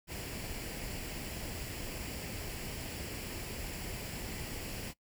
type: noise with comb filter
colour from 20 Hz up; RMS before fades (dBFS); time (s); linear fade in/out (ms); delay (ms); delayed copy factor
pink; -41; 0.07-4.94; 50; 0.4; +0.5
effects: noise-tail reverb RT60 0.1 s tail -21 dB re dry